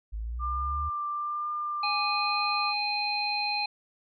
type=linear sweep; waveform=sine; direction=up; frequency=51.91 to 76.6 Hz; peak=-31 dBFS; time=0.12-0.9 s; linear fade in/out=20 ms
type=tone with vibrato; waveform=sine; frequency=1191 Hz; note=D6; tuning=24 cents sharp; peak=-29 dBFS; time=0.39-2.74 s; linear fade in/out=50 ms; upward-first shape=triangle; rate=1.1 Hz; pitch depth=16 cents each way
type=harmonic tone; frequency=828 Hz; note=G#5; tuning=5 cents flat; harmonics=1 / 3 / 5; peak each=-31 / -31 / -31 dBFS; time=1.83-3.66 s; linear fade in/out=5 ms
effects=none